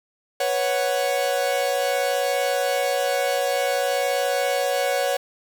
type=chord; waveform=45% pulse; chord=B suspended second; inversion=none; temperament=equal; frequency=493.9 / 554.4 / 740 Hz; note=B4 / C#5 / F#5; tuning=0 / 0 / 0 cents; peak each=-27 / -23 / -26 dBFS; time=0.4-5.17 s; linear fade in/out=5 ms; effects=8-bit